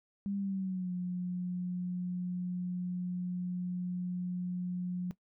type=tone with pitch glide; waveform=sine; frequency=199.3 to 179.62 Hz; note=G3 to F3; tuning=+29 to +49 cents; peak=-32 dBFS; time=0.26-5.11 s; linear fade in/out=0 ms; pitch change=-180 cents; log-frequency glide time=0.37-0.92 s; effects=noise-tail reverb RT60 0.1 s tail -17 dB re dry